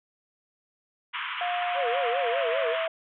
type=band-pass noise; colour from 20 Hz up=pink; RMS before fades=-33 dBFS; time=1.13-2.88 s; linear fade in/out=20 ms; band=960 to 3300 Hz; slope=96 dB/octave
type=tone with pitch glide; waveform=sine; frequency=709 to 653.9 Hz; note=F5 to E5; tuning=+26 to -14 cents; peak=-27 dBFS; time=1.41-2.88 s; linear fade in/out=2 ms; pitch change=-140 cents; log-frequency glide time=2.21-2.51 s
type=tone with vibrato; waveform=sine; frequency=509 Hz; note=C5; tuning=48 cents flat; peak=-27 dBFS; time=1.74-2.77 s; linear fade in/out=50 ms; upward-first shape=sine; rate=5 Hz; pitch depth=170 cents each way
effects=none